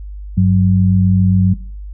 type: tone pair together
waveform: sine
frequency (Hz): 97.55 / 185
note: G2 / F#3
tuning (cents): -8 / 0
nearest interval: major seventh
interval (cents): 1108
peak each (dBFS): -11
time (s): 0.37-1.54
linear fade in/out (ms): 10
effects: noise-tail reverb RT60 0.4 s tail -19 dB re dry + added 50 Hz sine -26 dBFS peak until 1.93 s